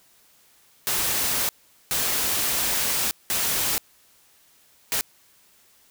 white noise bursts at uneven times, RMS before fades -24 dBFS, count 4, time 0.87-1.49 / 1.91-3.11 / 3.3-3.78 / 4.92-5.01 s, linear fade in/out 0 ms, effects white hiss -58 dBFS RMS until 5.9 s

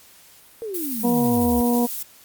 sine exponential sweep, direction down, 472.1 to 64.5 Hz, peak -27 dBFS, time 0.62-1.61 s, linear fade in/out 0 ms
violet noise with tremolo, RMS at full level -28 dBFS, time 0.74-2.03 s, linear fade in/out 5 ms, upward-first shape sine, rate 12 Hz, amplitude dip 25%
harmonic tone, 240 Hz, B3, 49 cents flat, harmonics 1 / 2 / 3 / 4, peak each -18 / -24 / -28 / -30 dBFS, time 1.03-1.87 s, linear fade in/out 20 ms
effects white hiss -50 dBFS RMS until 2.24 s + Opus 48 kbps

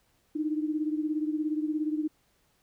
sine beating tone pair, 303.7 / 320.7 Hz, D#4 / E4, -42 / -48 cents, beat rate 17 Hz, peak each -28 / -33 dBFS, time 0.35-2.08 s, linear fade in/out 10 ms, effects pink hiss -69 dBFS RMS until 2.62 s

